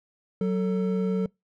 triangle tone pair together, 187.14 / 445.1 Hz, F#3 / A4, +20 / +20 cents, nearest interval octave + minor third, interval 1500 cents, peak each -22 / -26 dBFS, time 0.41-1.26 s, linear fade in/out 2 ms, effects noise-tail reverb RT60 0.2 s tail -25 dB re dry

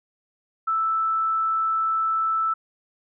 sine tone, 1318.5 Hz, E6, in tune, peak -20 dBFS, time 0.67-2.54 s, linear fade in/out 10 ms, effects none

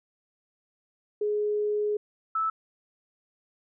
sine tone pair in turn, 418.6 / 1311.4 Hz, G#4 / E6, +14 / -9 cents, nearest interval octave + minor sixth, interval 1977 cents, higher second, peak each -24 dBFS, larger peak neither, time 1.21-1.97 / 2.35-2.5 s, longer first, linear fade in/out 5 ms, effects none

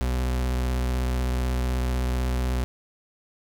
40% pulse tone with vibrato, 62.6 Hz, B1, 24 cents sharp, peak -22 dBFS, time 0.01-2.64 s, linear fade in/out 0 ms, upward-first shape triangle, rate 16 Hz, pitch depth 37 cents each way, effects none

